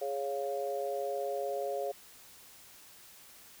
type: chord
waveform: sine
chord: Db major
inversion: second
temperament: equal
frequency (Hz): 415.3 / 554.4 / 698.5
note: Ab4 / Db5 / F5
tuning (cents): 0 / 0 / 0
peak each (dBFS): -37 / -35 / -38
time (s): 0.01-1.92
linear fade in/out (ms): 10
effects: white hiss -55 dBFS RMS until 3.6 s